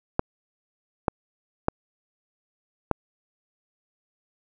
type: clicks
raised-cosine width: 1 ms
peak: -6 dBFS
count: 4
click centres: 0.194 / 1.082 / 1.684 / 2.913 s
effects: none